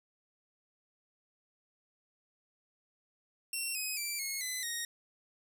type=tone with pitch steps; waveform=10% pulse; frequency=2722 / 2525 / 2342 / 2173 / 2016 / 1870 Hz; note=F7 / D#7 / D7 / C#7 / B6 / A#6; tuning=-45 / +25 / -5 / -35 / +35 / +5 cents; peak=-26 dBFS; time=3.53-4.85 s; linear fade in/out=2 ms; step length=220 ms; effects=none